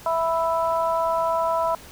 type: harmonic tone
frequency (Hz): 329.6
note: E4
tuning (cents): 0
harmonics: 2 / 3 / 4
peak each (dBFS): -23 / -23 / -29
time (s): 0.06-1.75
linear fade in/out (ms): 2
effects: pink hiss -44 dBFS RMS until 1.91 s